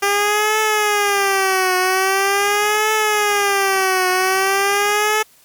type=tone with vibrato; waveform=10% pulse; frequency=399.2 Hz; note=G4; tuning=32 cents sharp; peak=-6 dBFS; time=0.02-5.23 s; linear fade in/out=10 ms; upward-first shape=triangle; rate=0.43 Hz; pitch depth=150 cents each way; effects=white hiss -51 dBFS RMS until 5.44 s + MP3 96 kbps